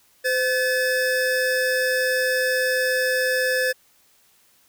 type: tone pair together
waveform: square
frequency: 512 / 1724.5 Hz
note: C5 / A6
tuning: -38 / -35 cents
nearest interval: octave + major sixth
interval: 2103 cents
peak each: -23 dBFS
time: 0.24-3.73 s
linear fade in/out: 20 ms
effects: white hiss -59 dBFS RMS until 4.68 s